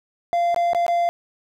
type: tone with dropouts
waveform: triangle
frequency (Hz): 691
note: F5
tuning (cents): -19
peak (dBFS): -15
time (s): 0.33-1.09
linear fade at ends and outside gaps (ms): 0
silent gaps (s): 0.545-0.562 / 0.733-0.748 / 0.865-0.881
effects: none